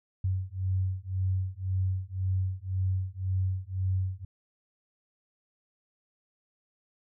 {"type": "beating tone pair", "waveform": "sine", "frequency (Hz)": [93, 94.9], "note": ["F#2", "F#2"], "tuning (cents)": [9, 44], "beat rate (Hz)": 1.9, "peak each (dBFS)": -30, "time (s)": [0.24, 4.25], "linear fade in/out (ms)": 5, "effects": []}